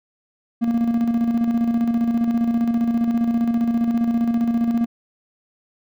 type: tone with tremolo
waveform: triangle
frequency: 233.1 Hz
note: A#3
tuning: in tune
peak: -13 dBFS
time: 0.61-4.86 s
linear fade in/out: 20 ms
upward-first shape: square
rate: 15 Hz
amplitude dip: 45%
effects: none